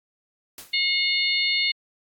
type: noise with exponential decay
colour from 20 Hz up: white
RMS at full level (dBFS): -36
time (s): 0.58-0.82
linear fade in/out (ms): 2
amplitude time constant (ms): 52
type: harmonic tone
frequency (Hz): 720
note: F#5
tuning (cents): -47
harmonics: 3 / 4 / 5 / 6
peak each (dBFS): -24 / -28 / -27 / -25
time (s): 0.73-1.72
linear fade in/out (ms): 10
effects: AAC 64 kbps